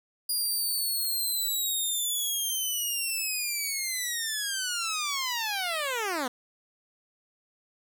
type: linear sweep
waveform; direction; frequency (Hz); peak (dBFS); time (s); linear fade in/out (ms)
10% pulse; down; 4862 to 237.3; -20; 0.29-6.28; 5
effects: none